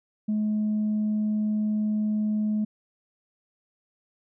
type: tone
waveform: sine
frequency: 212.8 Hz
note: G#3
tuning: 42 cents sharp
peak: -21 dBFS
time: 0.28-2.65 s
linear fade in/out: 10 ms
effects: tanh soft clip ceiling -20 dBFS